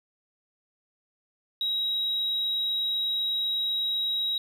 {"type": "tone", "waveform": "triangle", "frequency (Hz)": 3832, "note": "A#7", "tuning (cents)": 47, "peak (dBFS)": -22, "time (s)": [1.61, 4.38], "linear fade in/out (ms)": 2, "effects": ["tanh soft clip ceiling -22 dBFS"]}